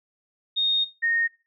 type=tone pair in turn; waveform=sine; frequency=3700 / 1850 Hz; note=A#7 / A#6; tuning=-14 / -14 cents; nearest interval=octave; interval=1200 cents; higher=first; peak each=-20 dBFS; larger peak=neither; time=0.56-0.85 / 1.02-1.28 s; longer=first; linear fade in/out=20 ms; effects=noise-tail reverb RT60 0.3 s tail -18 dB re dry